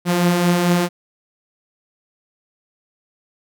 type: beating tone pair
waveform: sawtooth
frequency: 171.6 / 176.1 Hz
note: F3 / F3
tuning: -30 / +15 cents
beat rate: 4.5 Hz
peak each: -19 / -11 dBFS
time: 0.05-0.89 s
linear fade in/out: 50 ms
effects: none